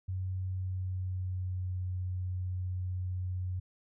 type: tone with pitch glide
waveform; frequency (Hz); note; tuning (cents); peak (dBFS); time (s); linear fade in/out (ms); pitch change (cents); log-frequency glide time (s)
sine; 93.2 to 91.55; F#2 to F#2; +13 to -18; -32; 0.08-3.6; 10; -31; 0.5-1.81
effects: none